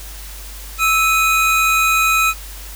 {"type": "tone pair together", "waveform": "square", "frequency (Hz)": [1310.5, 2489], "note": ["E6", "D#7"], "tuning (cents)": [-11, 0], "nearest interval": "major seventh", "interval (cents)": 1111, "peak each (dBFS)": -16, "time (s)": [0.78, 2.34], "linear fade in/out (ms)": 50, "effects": ["added 50 Hz sine -32 dBFS peak until 2.75 s", "white hiss -36 dBFS RMS until 2.75 s"]}